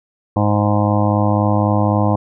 harmonic tone, 103.83 Hz, G#2, in tune, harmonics 1 / 2 / 3 / 5 / 6 / 7 / 8 / 9 / 10, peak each -16 / -19 / -21 / -23 / -24 / -24 / -25 / -26 / -26 dBFS, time 0.36-2.16 s, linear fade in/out 5 ms, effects none

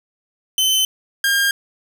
sawtooth tone pair in turn, 3059 / 1611.1 Hz, G7 / G6, -43 / +47 cents, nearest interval major seventh, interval 1110 cents, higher first, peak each -11 dBFS, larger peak neither, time 0.58-0.85 / 1.24-1.51 s, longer neither, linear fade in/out 2 ms, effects none

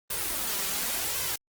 white noise with flanger, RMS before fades -30 dBFS, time 0.1-1.36 s, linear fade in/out 5 ms, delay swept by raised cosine 1.9 to 5.2 ms, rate 0.91 Hz, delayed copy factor +0.65, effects Opus 24 kbps

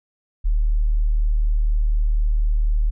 sine tone, 37.95 Hz, D#1, 42 cents flat, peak -15 dBFS, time 0.44-2.91 s, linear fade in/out 20 ms, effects none

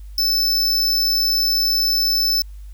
square tone, 5274 Hz, E8, in tune, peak -16 dBFS, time 0.18-2.42 s, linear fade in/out 2 ms, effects added 50 Hz sine -33 dBFS peak until 2.73 s + white hiss -58 dBFS RMS until 2.73 s

